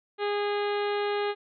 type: harmonic tone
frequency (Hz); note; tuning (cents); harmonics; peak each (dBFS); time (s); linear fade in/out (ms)
410.6; G#4; -20; 1 / 2 / 3 / 4 / 5 / 6 / 7 / 8 / 9 / 10; -27 / -33 / -37 / -39 / -41 / -43 / -44 / -45 / -46 / -47; 0.18-1.35; 50
effects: none